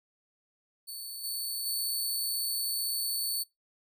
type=tone with level steps; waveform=15% pulse; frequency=4469 Hz; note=C#8; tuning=13 cents sharp; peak=-32 / -26 / -23 dBFS; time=0.87-3.44 s; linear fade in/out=20 ms; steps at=1.23 / 1.65 s; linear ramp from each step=20 ms; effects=noise-tail reverb RT60 0.2 s tail -25 dB re dry